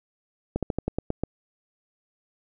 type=slowing click train; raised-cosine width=2 ms; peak=-12 dBFS; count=8; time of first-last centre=0.56-1.236 s; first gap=67 ms; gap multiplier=1.12; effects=none